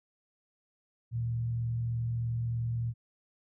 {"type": "tone with frequency modulation", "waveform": "sine", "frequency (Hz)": 116.7, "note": "A#2", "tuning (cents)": 2, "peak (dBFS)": -29, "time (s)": [1.11, 2.94], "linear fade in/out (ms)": 50, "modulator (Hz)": 43.2, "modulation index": 0.31, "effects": []}